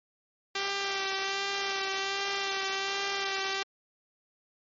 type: tone with vibrato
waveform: 5% pulse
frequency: 392 Hz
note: G4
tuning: in tune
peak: -18 dBFS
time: 0.55-3.63 s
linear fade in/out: 5 ms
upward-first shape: sine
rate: 1.3 Hz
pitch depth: 20 cents each way
effects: MP3 32 kbps